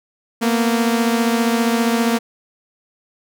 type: beating tone pair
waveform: sawtooth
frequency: 230 / 245 Hz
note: A#3 / B3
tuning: -23 / -14 cents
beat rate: 15 Hz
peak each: -12 / -18 dBFS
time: 0.41-2.19 s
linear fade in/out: 20 ms
effects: none